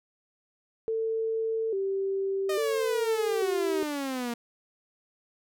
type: tone with vibrato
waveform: sine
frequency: 417.1 Hz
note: G#4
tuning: 7 cents sharp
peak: -26 dBFS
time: 0.88-3.83 s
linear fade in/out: 0 ms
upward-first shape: square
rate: 0.59 Hz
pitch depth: 120 cents each way
type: exponential sweep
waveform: sawtooth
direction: down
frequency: 622.3 to 233.1 Hz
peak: -26 dBFS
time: 2.49-4.34 s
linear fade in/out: 5 ms
effects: none